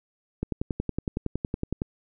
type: click train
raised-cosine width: 3 ms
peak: -14 dBFS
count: 16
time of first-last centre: 0.43-1.819 s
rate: 10.8 Hz
effects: none